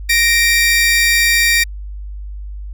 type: tone pair together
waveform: sawtooth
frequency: 1864.4 / 2349 Hz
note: A#6 / D7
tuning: 0 / 0 cents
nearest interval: major third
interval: 400 cents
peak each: -10 dBFS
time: 0.09-1.64 s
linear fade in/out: 10 ms
effects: added 50 Hz sine -25 dBFS peak until 2.73 s